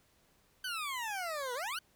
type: exponential two-way sweep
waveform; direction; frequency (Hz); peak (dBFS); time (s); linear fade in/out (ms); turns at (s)
20% pulse; down then up; 1551 to 475 to 1551; -31; 0.64-1.79; 5; 1.54
effects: pink hiss -69 dBFS RMS until 1.95 s